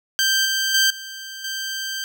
15% pulse tone with level steps, 1568 Hz, G6, in tune, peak -10 / -13 / -8 / -26 / -19 dBFS, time 0.19-2.04 s, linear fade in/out 0 ms, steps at 0.45 / 0.74 / 0.9 / 1.44 s, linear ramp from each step 5 ms, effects none

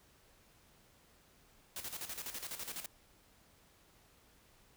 white noise with tremolo, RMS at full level -42 dBFS, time 1.76-2.86 s, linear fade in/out 2 ms, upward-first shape square, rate 12 Hz, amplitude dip 65%, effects pink hiss -66 dBFS RMS until 4.76 s

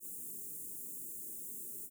white band-stop noise, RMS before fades -45 dBFS, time 0-1.9 s, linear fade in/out 50 ms, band 430 to 7400 Hz, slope 48 dB/octave, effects high-pass 150 Hz 12 dB/octave

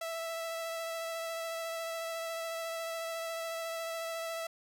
sawtooth tone with vibrato, 659.3 Hz, E5, in tune, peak -32 dBFS, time 0.01-4.47 s, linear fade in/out 5 ms, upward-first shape sine, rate 14 Hz, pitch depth 13 cents each way, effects none

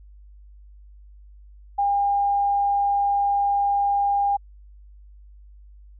sine tone, 805 Hz, G5, 46 cents sharp, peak -18 dBFS, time 1.78-4.37 s, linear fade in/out 10 ms, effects added 50 Hz sine -44 dBFS peak until 5.99 s

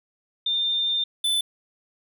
sine / square tone pair in turn, 3606 / 3513 Hz, A7 / A7, +42 / -3 cents, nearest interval unison, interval 45 cents, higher first, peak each -21 dBFS, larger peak neither, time 0.46-1.04 / 1.24-1.41 s, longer first, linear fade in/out 5 ms, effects none

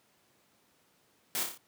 white noise with echo, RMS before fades -33 dBFS, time 1.35-1.43 s, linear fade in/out 0 ms, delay 29 ms, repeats 5, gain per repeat -4 dB, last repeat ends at 1.575 s, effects pink hiss -68 dBFS RMS until 1.67 s + high-pass 150 Hz 12 dB/octave

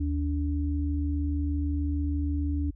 sine tone pair together, 76.39 / 288.4 Hz, D#2 / D4, -31 / -31 cents, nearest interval octave + major seventh, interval 2300 cents, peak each -26 / -31 dBFS, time 0-2.71 s, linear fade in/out 10 ms, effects added 50 Hz sine -46 dBFS peak until 2.75 s

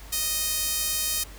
sawtooth tone with high-pass filter, 622.3 Hz, D#5, in tune, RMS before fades -27 dBFS, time 0.12-1.24 s, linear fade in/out 10 ms, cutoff 5600 Hz, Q 0.55, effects added 50 Hz sine -42 dBFS peak until 1.38 s + pink hiss -47 dBFS RMS until 1.38 s

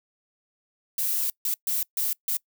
violet noise bursts at uneven times, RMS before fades -26 dBFS, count 5, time 0.98-1.3 / 1.45-1.54 / 1.67-1.83 / 1.97-2.13 / 2.28-2.37 s, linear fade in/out 2 ms, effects noise-tail reverb RT60 0.1 s tail -24 dB re dry

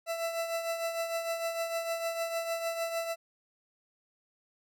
40% pulse tone with tremolo, 666 Hz, E5, 18 cents sharp, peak -28 dBFS, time 0.06-3.16 s, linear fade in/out 50 ms, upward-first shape triangle, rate 6.6 Hz, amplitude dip 60%, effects none

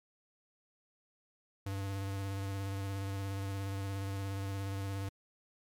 square tone with vibrato, 98 Hz, G2, in tune, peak -36 dBFS, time 1.66-5.09 s, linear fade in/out 5 ms, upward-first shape square, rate 17 Hz, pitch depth 18 cents each way, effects MP3 96 kbps

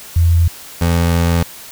sine / 25% pulse tone pair in turn, 84.5 / 84.88 Hz, E2 / F2, +43 / -49 cents, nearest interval unison, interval 8 cents, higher second, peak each -8 dBFS, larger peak neither, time 0.16-0.48 / 0.81-1.43 s, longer second, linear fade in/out 5 ms, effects white hiss -35 dBFS RMS until 1.71 s

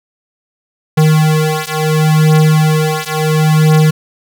square beating tone pair, 155.1 / 155.82 Hz, D#3 / D#3, -5 / +3 cents, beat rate 0.72 Hz, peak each -12 dBFS, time 0.97-3.91 s, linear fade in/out 10 ms, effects none

